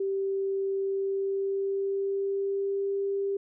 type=tone with pitch glide; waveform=sine; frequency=390 to 395.9 Hz; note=G4 to G4; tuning=-9 to +17 cents; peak=-26 dBFS; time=0-3.37 s; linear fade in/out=5 ms; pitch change=+26 cents; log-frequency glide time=0.8-2.94 s; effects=none